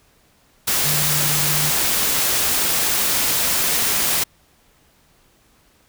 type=tone in noise; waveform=sine; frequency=150 Hz; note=D3; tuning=37 cents sharp; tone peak=-25 dBFS; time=0.85-1.71 s; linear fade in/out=10 ms; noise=white; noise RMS=-19 dBFS; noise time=0.67-4.24 s; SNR=-9 dB; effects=pink hiss -57 dBFS RMS until 5.88 s